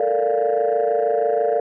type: chord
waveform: sine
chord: Bb major seventh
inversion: third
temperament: equal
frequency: 440 / 466.2 / 587.3 / 698.5 Hz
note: A4 / Bb4 / D5 / F5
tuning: 0 / 0 / 0 / 0 cents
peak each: -21 dBFS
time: 0-1.6 s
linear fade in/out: 2 ms
effects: tanh soft clip ceiling -11 dBFS